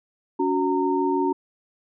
sine tone cluster, 282.7 / 368.7 / 919 Hz, C#4 / F#4 / A#5, +34 / -6 / -25 cents, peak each -24 / -23 / -25 dBFS, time 0.39-1.33 s, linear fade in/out 10 ms, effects none

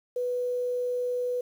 sine tone with quantisation, 493.9 Hz, B4, in tune, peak -26 dBFS, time 0.16-1.41 s, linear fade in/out 5 ms, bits 9, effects none

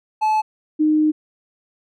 triangle / sine tone pair in turn, 864 / 307.2 Hz, A5 / D#4, -32 / -22 cents, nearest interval octave + tritone, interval 1790 cents, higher first, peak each -13 dBFS, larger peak neither, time 0.21-0.42 / 0.79-1.12 s, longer second, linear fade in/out 20 ms, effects none

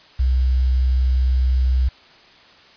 sine tone with quantisation, 63.9 Hz, C2, 40 cents flat, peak -14 dBFS, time 0.19-1.89 s, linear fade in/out 10 ms, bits 7, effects white hiss -48 dBFS RMS until 2.76 s + resampled to 11025 Hz

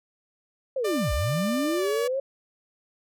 sine linear two-way sweep, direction down then up, 554.4 to 52 to 554.4 Hz, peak -24 dBFS, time 0.76-2.2 s, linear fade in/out 5 ms, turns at 1.13 s
sawtooth tone with pitch glide, 596 to 568.1 Hz, D5 to C#5, +25 to +42 cents, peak -24 dBFS, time 0.84-2.08 s, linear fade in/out 10 ms, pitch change -83 cents, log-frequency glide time 1.75-1.89 s
effects none

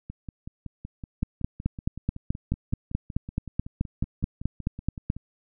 two click trains, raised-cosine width 5 ms, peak -12 / -24 dBFS, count 19 / 28, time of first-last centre 1.23-5.101 / 0.1-5.166 s, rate 4.65 / 5.33 Hz, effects none

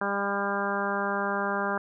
harmonic tone, 200 Hz, G3, 35 cents sharp, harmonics 1 / 2 / 3 / 4 / 5 / 6 / 7 / 8, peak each -34 / -34 / -34 / -34 / -34 / -34 / -34 / -34 dBFS, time 0.01-1.78 s, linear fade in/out 5 ms, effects none

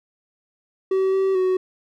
triangle tone with pitch steps, 381.4 / 384.4 / 372 Hz, G4 / G4 / F#4, -47 / -34 / +9 cents, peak -15 dBFS, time 0.91-1.57 s, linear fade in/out 5 ms, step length 220 ms, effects none

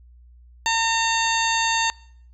harmonic tone, 910 Hz, A#5, 42 cents flat, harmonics 1 / 2 / 3 / 4 / 5 / 7 / 8, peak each -22 / -25 / -27 / -28 / -29 / -30 / -31 dBFS, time 0.66-1.9 s, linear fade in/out 0 ms
click, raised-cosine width 0.5 ms, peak -27 dBFS, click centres 1.264 s
effects noise-tail reverb RT60 0.7 s tail -25 dB re dry + added 60 Hz sine -46 dBFS peak until 2.33 s

